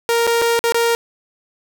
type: tone with dropouts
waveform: sawtooth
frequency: 466.2 Hz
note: A#4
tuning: in tune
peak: -10 dBFS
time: 0.09-0.95 s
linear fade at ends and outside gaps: 0 ms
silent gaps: 0.268-0.274 / 0.417-0.421 / 0.591-0.64 / 0.722-0.745 s
effects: none